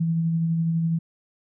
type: tone with tremolo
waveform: sine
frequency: 164.81 Hz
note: E3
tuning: in tune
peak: -19 dBFS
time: 0-0.99 s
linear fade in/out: 10 ms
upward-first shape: sine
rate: 12 Hz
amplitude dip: 25%
effects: none